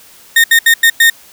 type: tone bursts at uneven times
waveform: 35% pulse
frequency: 1838 Hz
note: A#6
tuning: 25 cents flat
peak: -3 dBFS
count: 5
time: 0.36-0.44 / 0.51-0.59 / 0.66-0.74 / 0.83-0.9 / 1-1.1 s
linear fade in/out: 5 ms
effects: white hiss -41 dBFS RMS until 1.32 s